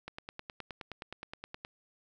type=click train; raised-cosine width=0.3 ms; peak=-25 dBFS; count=16; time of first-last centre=0.08-1.649 s; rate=9.56 Hz; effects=none